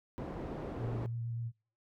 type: low-pass noise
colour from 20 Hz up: white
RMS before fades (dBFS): -41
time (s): 0.18-1.06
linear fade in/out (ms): 0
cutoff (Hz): 460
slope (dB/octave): 12
type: tone with vibrato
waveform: sine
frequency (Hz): 116.6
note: A#2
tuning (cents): +1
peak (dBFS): -35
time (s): 0.77-1.52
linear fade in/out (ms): 50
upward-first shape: sine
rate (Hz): 8.3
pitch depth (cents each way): 16
effects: noise-tail reverb RT60 0.4 s tail -25 dB re dry